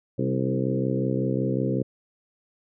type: harmonic tone with a mistuned harmonic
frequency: 65.4 Hz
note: C2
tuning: in tune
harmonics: 2 / 3 / 4 / 5 / 6 / 7 / 8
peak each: -27 / -29 / -30 / -31 / -32 / -32 / -33 dBFS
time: 0.18-1.83 s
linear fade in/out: 10 ms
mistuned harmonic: 4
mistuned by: +28 cents
effects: none